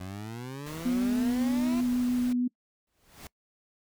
20% pulse exponential sweep, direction up, 89.8 to 349.2 Hz, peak -32 dBFS, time 0-1.81 s, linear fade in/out 5 ms
pink noise, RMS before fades -44 dBFS, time 0.66-2.33 s, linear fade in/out 5 ms
sine tone with vibrato, 246.9 Hz, B3, in tune, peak -24 dBFS, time 0.85-2.48 s, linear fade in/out 10 ms, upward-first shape triangle, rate 6.4 Hz, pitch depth 13 cents each way
pink noise with exponential growth, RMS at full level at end -42 dBFS, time 2.87-3.27 s, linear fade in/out 2 ms, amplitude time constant 85 ms
effects noise-tail reverb RT60 0.1 s tail -23 dB re dry

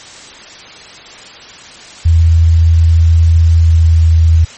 sine tone with pitch glide, 82.41 to 81.46 Hz, E2 to E2, 0 to -20 cents, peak -4 dBFS, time 2.05-4.45 s, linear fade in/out 10 ms, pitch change -20 cents, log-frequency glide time 3.51-4.04 s, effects white hiss -33 dBFS RMS until 4.57 s + MP3 32 kbps

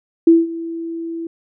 sine tone with ADSR envelope, 331.7 Hz, E4, 11 cents sharp, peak -4 dBFS, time 0.27-1.27 s, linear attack 5 ms, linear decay 190 ms, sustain -19 dB, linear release 3 ms, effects none

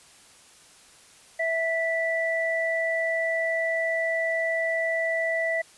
sine tone pair together, 657 / 1968.8 Hz, E5 / B6, -6 / -6 cents, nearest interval octave + perfect fifth, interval 1900 cents, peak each -26 dBFS, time 1.39-5.62 s, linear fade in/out 10 ms, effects white hiss -53 dBFS RMS until 5.77 s + resampled to 24000 Hz

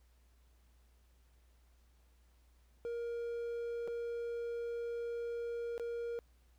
triangle tone with dropouts, 470.4 Hz, A#4, 16 cents sharp, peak -35 dBFS, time 2.85-6.19 s, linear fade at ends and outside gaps 0 ms, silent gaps 3.876-3.881 / 5.779-5.797 s, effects added 60 Hz sine -64 dBFS peak until 6.58 s + pink hiss -75 dBFS RMS until 6.58 s

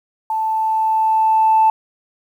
sine tone with level ramp, 880 Hz, A5, in tune, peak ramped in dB -17 to -8 dBFS, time 0.3-1.7 s, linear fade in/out 2 ms, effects tanh soft clip ceiling -5 dBFS + 8-bit

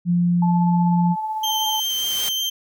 sine tone, 174.61 Hz, F3, in tune, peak -15 dBFS, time 0.05-1.16 s, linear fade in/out 50 ms
sine tone with tremolo, 869 Hz, A5, 22 cents flat, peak -21 dBFS, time 0.42-1.8 s, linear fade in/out 5 ms, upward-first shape triangle, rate 16 Hz, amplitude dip 40%
white noise with exponential growth, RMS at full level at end -27 dBFS, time 1.14-2.29 s, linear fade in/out 2 ms, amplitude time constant 250 ms
35% pulse tone with vibrato, 3135 Hz, G7, 1 cent flat, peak -19 dBFS, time 1.43-2.5 s, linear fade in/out 10 ms, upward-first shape triangle, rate 5.2 Hz, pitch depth 15 cents each way
effects none

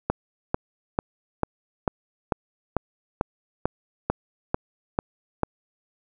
click train, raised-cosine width 1 ms, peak -7 dBFS, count 13, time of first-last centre 0.1-5.433 s, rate 2.25 Hz, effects none

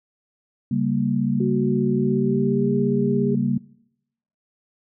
sine chord, G diminished, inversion second, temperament equal, 138.59 / 196 / 233.1 Hz, Db3 / G3 / Bb3, 0 / 0 / 0 cents, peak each -24 / -24 / -22 dBFS, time 0.71-3.58 s, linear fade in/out 5 ms
sine tone with pitch glide, 370 to 403.5 Hz, F#4 to G#4, 0 to -50 cents, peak -23 dBFS, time 1.4-3.35 s, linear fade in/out 5 ms, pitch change +150 cents, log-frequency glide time 1.94-2.73 s
effects noise-tail reverb RT60 0.8 s tail -22 dB re dry

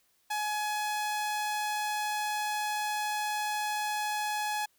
sawtooth tone, 843 Hz, G#5, 26 cents sharp, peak -26 dBFS, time 0.3-4.66 s, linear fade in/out 10 ms, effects white hiss -70 dBFS RMS until 4.78 s

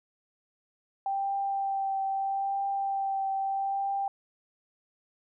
sine tone with vibrato, 784 Hz, G5, in tune, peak -27 dBFS, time 1.06-4.08 s, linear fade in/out 2 ms, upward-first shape triangle, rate 0.78 Hz, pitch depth 17 cents each way, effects none

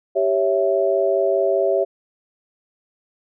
sine chord, C# diminished, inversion second, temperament equal, 392 / 554.4 / 659.3 Hz, G4 / C#5 / E5, 0 / 0 / 0 cents, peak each -20 dBFS, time 0.15-1.85 s, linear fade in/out 20 ms, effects none

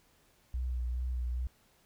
sine tone with vibrato, 61.74 Hz, B1, in tune, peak -31 dBFS, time 0.54-1.47 s, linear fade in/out 0 ms, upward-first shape sine, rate 2.4 Hz, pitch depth 32 cents each way, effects pink hiss -67 dBFS RMS until 1.85 s

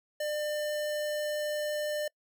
square tone, 599 Hz, D5, 34 cents sharp, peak -31 dBFS, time 0.2-2.08 s, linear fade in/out 5 ms, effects noise-tail reverb RT60 0.1 s tail -26 dB re dry

